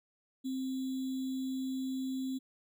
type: tone with sample-and-hold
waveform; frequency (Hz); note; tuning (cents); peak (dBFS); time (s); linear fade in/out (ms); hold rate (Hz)
sine; 262.3; C4; +4; -33; 0.44-2.39; 20; 3675
effects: none